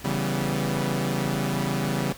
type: chord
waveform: sawtooth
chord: C# half-diminished seventh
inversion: none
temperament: equal with one note detuned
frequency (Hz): 138.59 / 164.81 / 193.52 / 246.9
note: C#3 / E3 / G3 / B3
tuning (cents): 0 / 0 / -22 / 0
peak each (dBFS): -24 / -27 / -25 / -28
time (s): 0.04-2.13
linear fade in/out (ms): 10
effects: pink hiss -43 dBFS RMS until 2.17 s